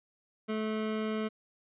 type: tone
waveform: 25% pulse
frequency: 217.1 Hz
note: A3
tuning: 23 cents flat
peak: -27 dBFS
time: 0.48-1.29 s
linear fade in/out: 20 ms
effects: resampled to 8000 Hz